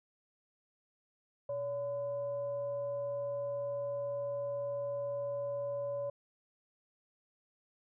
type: tone with frequency modulation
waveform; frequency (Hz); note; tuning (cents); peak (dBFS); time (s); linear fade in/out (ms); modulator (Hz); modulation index
sine; 568; C#5; +42; -34; 1.49-6.1; 5; 446; 0.31
effects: none